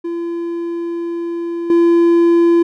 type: tone with level steps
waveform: triangle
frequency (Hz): 340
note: F4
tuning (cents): -46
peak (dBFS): -17 / -6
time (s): 0.04-2.63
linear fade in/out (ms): 10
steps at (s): 1.7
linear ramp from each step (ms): 2
effects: none